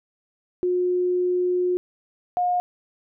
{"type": "tone pair in turn", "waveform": "sine", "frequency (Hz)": [360, 716.1], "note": ["F#4", "F5"], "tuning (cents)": [-47, 43], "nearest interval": "octave", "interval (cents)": 1190, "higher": "second", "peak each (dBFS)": [-19, -19], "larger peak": "neither", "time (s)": [[0.63, 1.77], [2.37, 2.6]], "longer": "first", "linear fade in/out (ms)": 0, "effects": []}